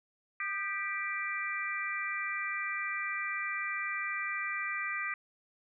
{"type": "harmonic tone with a mistuned harmonic", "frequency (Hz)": 392, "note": "G4", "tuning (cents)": 0, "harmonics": [3, 4, 5, 6], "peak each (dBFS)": [-39, -41, -36, -38], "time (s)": [0.4, 5.14], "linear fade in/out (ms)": 2, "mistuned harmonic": 3, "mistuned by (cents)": 57, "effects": []}